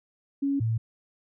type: tone pair in turn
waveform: sine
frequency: 278.5 / 112.78 Hz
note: C#4 / A2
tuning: +8 / +43 cents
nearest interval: octave + major third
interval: 1565 cents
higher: first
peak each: -23 / -23 dBFS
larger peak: neither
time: 0.42-0.6 / 0.6-0.78 s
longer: neither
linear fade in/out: 10 ms
effects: none